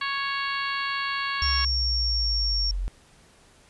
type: harmonic tone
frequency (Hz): 554.4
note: C#5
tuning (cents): 0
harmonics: 2 / 3 / 4 / 5 / 6 / 7 / 8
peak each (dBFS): -30 / -31 / -34 / -35 / -38 / -41 / -36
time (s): 0.01-1.65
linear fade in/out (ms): 5
type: tone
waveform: sine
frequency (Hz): 5510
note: F8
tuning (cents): -24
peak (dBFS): -24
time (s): 1.42-2.71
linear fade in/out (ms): 2
type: exponential sweep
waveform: sine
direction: down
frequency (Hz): 68.2 to 43.65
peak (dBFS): -25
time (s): 1.42-2.88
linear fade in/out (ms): 0
effects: pink hiss -56 dBFS RMS until 3.69 s + resampled to 24000 Hz